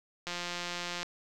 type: click train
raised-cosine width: 0.2 ms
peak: -19 dBFS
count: 134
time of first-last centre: 0.27-1.03 s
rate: 175 Hz
effects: none